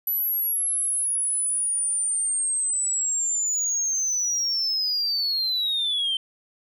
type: linear sweep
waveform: sine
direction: down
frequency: 11940 to 3093 Hz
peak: -20 dBFS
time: 0.07-6.17 s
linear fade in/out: 2 ms
effects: tanh soft clip ceiling -20 dBFS